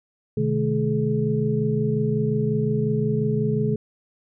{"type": "tone cluster", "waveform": "sine", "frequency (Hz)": [126.3, 151.9, 215.1, 425], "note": ["B2", "D#3", "A3", "G#4"], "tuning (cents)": [39, -41, -39, 40], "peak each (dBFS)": -25, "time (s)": [0.37, 3.76], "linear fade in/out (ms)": 5, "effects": []}